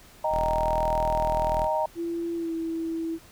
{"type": "chord", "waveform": "sine", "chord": "Eb major", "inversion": "none", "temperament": "equal with one note detuned", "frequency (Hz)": [622.3, 784, 929.1], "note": ["Eb5", "G5", "Bb5"], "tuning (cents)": [0, 0, -6], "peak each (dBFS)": [-26, -31, -26], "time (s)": [0.24, 1.86], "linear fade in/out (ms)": 5}
{"type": "tone", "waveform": "sawtooth", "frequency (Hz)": 40.58, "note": "E1", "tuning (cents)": -26, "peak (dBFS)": -26, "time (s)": [0.3, 1.68], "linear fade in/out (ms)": 50}
{"type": "tone with pitch glide", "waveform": "sine", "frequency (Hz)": [337.8, 327.8], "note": ["E4", "E4"], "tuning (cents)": [42, -10], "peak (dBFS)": -27, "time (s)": [1.95, 3.19], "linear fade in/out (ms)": 50, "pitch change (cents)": -52, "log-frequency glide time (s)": [2.35, 2.52]}
{"effects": ["pink hiss -52 dBFS RMS until 3.31 s"]}